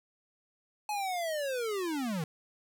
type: linear sweep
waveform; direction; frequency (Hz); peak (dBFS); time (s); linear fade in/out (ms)
square; down; 853 to 146.83; -32; 0.89-2.24; 2
effects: 11-bit